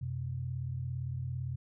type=tone pair together; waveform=sine; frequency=90.7 / 128.37 Hz; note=F#2 / C3; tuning=-34 / -33 cents; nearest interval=tritone; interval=601 cents; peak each=-39 / -35 dBFS; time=0.01-1.56 s; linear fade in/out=10 ms; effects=none